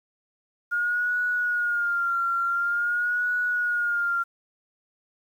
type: tone with vibrato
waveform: sine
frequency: 1420 Hz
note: F6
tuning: 28 cents sharp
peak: -22 dBFS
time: 0.71-4.24 s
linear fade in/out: 20 ms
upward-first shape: sine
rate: 0.47 Hz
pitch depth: 56 cents each way
effects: 9-bit